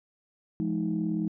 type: tone cluster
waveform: sine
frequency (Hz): 172.2 / 210.9 / 315.9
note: F3 / G#3 / D#4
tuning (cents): -24 / +27 / +26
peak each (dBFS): -30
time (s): 0.6-1.28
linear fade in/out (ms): 0
effects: tanh soft clip ceiling -18 dBFS